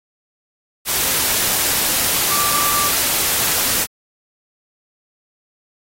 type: tone in noise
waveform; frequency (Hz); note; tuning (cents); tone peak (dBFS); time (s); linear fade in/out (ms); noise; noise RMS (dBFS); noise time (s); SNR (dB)
sine; 1169; D6; -8; -21; 2.28-2.91; 50; white; -18; 0.85-3.87; -6
effects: AAC 48 kbps